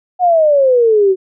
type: exponential sweep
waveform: sine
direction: down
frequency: 740 to 369.5 Hz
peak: -7 dBFS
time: 0.19-1.16 s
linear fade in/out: 50 ms
effects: none